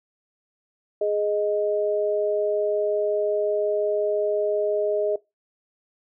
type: tone pair together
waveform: sine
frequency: 416.7 / 622.3 Hz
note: G#4 / D#5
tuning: +6 / 0 cents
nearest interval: perfect fifth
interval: 694 cents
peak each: -23 dBFS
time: 1.01-5.16 s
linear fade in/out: 5 ms
effects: noise-tail reverb RT60 0.2 s tail -20 dB re dry